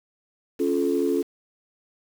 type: chord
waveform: sine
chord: Db augmented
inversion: none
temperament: equal with one note detuned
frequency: 277.2 / 349.2 / 433.4 Hz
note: Db4 / F4 / A4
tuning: 0 / 0 / -26 cents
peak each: -24 dBFS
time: 0.59-1.23 s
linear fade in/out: 20 ms
effects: tanh soft clip ceiling -12 dBFS + 7-bit